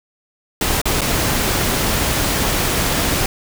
pink noise with dropouts, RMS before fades -18 dBFS, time 0.61-3.26 s, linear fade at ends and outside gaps 2 ms, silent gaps 0.816-0.855 / 1.009-1.016 s, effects none

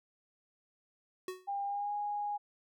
square tone with exponential decay, 370 Hz, F#4, in tune, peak -35 dBFS, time 1.28-1.5 s, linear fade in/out 2 ms, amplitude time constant 47 ms
sine tone with pitch glide, 801 to 824.9 Hz, G5 to G#5, +37 to -12 cents, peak -33 dBFS, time 1.47-2.38 s, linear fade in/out 20 ms, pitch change +51 cents, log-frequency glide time 1.65-1.92 s
effects none

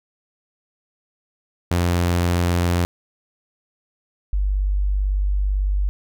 sawtooth / sine tone pair in turn, 87.31 / 49 Hz, F2 / G1, 0 / 0 cents, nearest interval minor seventh, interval 1000 cents, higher first, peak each -13 / -17 dBFS, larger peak first, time 1.71-2.85 / 4.33-5.89 s, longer second, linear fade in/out 0 ms, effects none

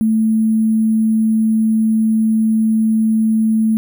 sine tone with sample-and-hold, 220 Hz, A3, in tune, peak -11 dBFS, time 0.01-3.77 s, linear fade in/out 0 ms, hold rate 11025 Hz, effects none

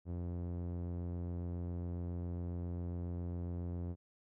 sawtooth tone with low-pass filter, 87.31 Hz, F2, in tune, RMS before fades -40 dBFS, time 0.05-3.96 s, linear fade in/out 50 ms, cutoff 470 Hz, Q 0.62, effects none

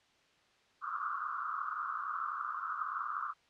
pink band-pass noise, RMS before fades -38 dBFS, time 0.81-3.34 s, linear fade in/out 50 ms, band 1100 to 1400 Hz, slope 96 dB/octave, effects white hiss -68 dBFS RMS until 3.49 s + low-pass 4000 Hz 12 dB/octave

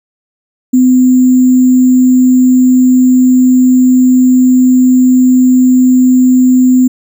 sine tone with sample-and-hold, 254.2 Hz, C4, 50 cents flat, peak -3 dBFS, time 0.73-6.88 s, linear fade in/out 10 ms, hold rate 7350 Hz, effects none

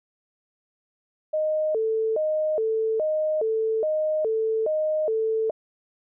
sine tone with vibrato, 523.3 Hz, C5, in tune, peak -21 dBFS, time 1.33-5.51 s, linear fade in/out 10 ms, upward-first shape square, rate 1.2 Hz, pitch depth 290 cents each way, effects none

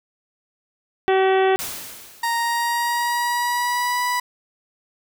harmonic tone, 381.2 Hz, G4, 48 cents flat, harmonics 1 / 2 / 3 / 4 / 5 / 6 / 7 / 8 / 9, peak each -16 / -20 / -30 / -29 / -28 / -35 / -34 / -38 / -36 dBFS, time 1.08-1.56 s, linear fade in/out 0 ms
white noise with exponential decay, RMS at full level -27 dBFS, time 1.59-2.79 s, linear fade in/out 0 ms, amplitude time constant 260 ms
30% pulse tone with pitch glide, 932.3 to 984.3 Hz, A#5 to B5, 0 to -6 cents, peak -17 dBFS, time 2.23-4.2 s, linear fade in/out 5 ms, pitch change +94 cents, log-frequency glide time 2.35-4.02 s
effects none

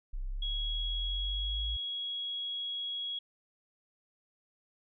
sine exponential sweep, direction up, 31.21 to 56 Hz, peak -33 dBFS, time 0.13-1.77 s, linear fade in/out 10 ms
sine tone, 3322 Hz, G#7, in tune, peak -34 dBFS, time 0.42-3.19 s, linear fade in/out 5 ms
effects none

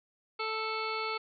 harmonic tone with a mistuned harmonic, 440 Hz, A4, in tune, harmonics 1 / 2 / 3 / 5 / 6 / 7 / 8 / 9 / 10, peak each -38 / -40 / -36 / -39 / -43 / -51 / -48 / -52 / -42 dBFS, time 0.39-1.18 s, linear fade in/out 10 ms, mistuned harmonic 8, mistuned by -16 cents, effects none

